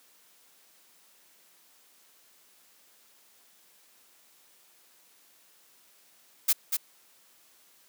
blue noise with echo, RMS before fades -22 dBFS, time 6.48-6.53 s, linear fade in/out 10 ms, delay 240 ms, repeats 1, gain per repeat -5 dB, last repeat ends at 6.77 s, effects white hiss -61 dBFS RMS until 7.88 s + high-pass 200 Hz 12 dB/octave

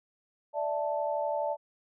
sine chord, D suspended second, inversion none, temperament equal, 587.3 / 659.3 / 880 Hz, D5 / E5 / A5, 0 / 0 / 0 cents, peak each -31 / -34 / -33 dBFS, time 0.53-1.57 s, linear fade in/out 50 ms, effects none

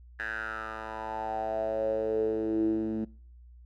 10% pulse tone with band-pass filter sweep, 110 Hz, A2, in tune, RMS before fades -31 dBFS, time 0.19-3.05 s, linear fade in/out 10 ms, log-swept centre 1700 to 250 Hz, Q 7.1, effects noise-tail reverb RT60 0.5 s tail -25 dB re dry + added 60 Hz sine -49 dBFS peak until 3.65 s

